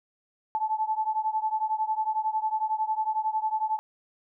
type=beating tone pair; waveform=sine; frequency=866 / 877 Hz; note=A5 / A5; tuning=-28 / -6 cents; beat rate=11 Hz; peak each=-27 / -29 dBFS; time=0.55-3.79 s; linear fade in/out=0 ms; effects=none